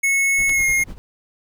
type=tone with pitch glide; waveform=square; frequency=2194 to 2141 Hz; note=C#7 to C7; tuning=-18 to +39 cents; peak=-16 dBFS; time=0.03-0.84 s; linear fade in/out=10 ms; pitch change=-43 cents; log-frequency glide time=0.5-0.65 s
type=noise with tremolo; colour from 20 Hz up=brown; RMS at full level=-32 dBFS; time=0.38-0.98 s; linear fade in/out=0 ms; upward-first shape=sine; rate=10 Hz; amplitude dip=80%
type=clicks; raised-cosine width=0.2 ms; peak=-15 / -20 dBFS; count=2; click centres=0.494 / 0.498 s
effects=none